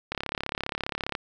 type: click train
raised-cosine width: 0.3 ms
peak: -13 dBFS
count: 37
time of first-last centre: 0.12-1.152 s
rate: 34.9 Hz
effects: none